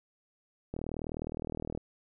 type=click train; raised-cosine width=2 ms; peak=-23 dBFS; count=42; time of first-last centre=0.74-1.775 s; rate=39.6 Hz; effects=none